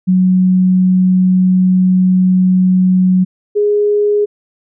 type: tone pair in turn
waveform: sine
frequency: 184.6 / 414.4 Hz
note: F#3 / G#4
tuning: -4 / -4 cents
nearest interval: octave + major second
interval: 1400 cents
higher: second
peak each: -7 / -9 dBFS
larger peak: first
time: 0.07-3.25 / 3.55-4.26 s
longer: first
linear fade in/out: 20 ms
effects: none